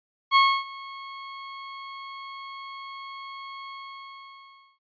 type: tone with ADSR envelope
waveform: sawtooth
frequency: 1093 Hz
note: C#6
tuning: 25 cents flat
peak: -10 dBFS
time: 0.31-4.79 s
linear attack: 48 ms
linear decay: 280 ms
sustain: -23 dB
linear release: 1100 ms
effects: resampled to 11025 Hz